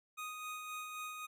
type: tone with tremolo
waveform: 25% pulse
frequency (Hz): 1244.5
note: D#6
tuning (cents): 0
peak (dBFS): -37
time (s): 0.17-1.27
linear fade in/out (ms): 20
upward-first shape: sine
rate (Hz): 3.8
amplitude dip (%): 35
effects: none